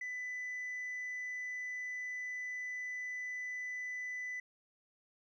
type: tone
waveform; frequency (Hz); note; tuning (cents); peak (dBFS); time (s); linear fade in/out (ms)
sine; 1996; B6; +18; -36; 0.01-4.4; 5
effects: tanh soft clip ceiling -37 dBFS + 13-bit